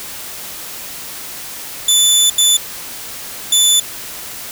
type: tone bursts at uneven times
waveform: 20% pulse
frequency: 3500 Hz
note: A7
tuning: 10 cents flat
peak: -3 dBFS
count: 3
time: 1.88-2.3 / 2.38-2.57 / 3.52-3.8 s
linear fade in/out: 5 ms
effects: white hiss -29 dBFS RMS until 4.51 s